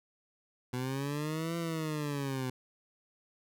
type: linear two-way sweep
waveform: 20% pulse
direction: up then down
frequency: 123.47 to 169.6 to 126.5 Hz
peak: -28 dBFS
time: 0.73-2.5 s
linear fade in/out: 5 ms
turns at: 1.57 s
effects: none